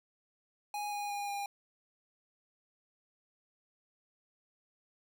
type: tone with pitch steps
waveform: square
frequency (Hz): 828 / 820.9 / 813.8 / 806.8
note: G#5 / G#5 / G#5 / G5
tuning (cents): -5 / -20 / -35 / +50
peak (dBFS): -36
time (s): 0.74-1.46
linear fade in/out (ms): 2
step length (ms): 180
effects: none